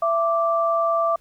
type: tone pair together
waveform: sine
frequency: 667.7 / 1172 Hz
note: E5 / D6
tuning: +22 / -4 cents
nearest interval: minor seventh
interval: 974 cents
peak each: -20 / -21 dBFS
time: 0.02-1.16 s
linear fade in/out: 5 ms
effects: pink hiss -59 dBFS RMS until 1.2 s